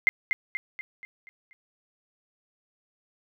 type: tone with echo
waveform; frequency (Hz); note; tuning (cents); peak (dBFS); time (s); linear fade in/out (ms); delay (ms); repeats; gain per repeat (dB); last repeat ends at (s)
sine; 2093; C7; 0; -15; 0.07-0.09; 0; 240; 6; -6; 1.53
effects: none